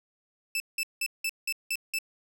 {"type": "tone bursts", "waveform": "sawtooth", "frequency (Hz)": 2637, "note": "E7", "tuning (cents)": 0, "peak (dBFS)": -24, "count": 7, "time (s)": [0.55, 1.987], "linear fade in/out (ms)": 2, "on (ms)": 51, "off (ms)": 180, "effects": []}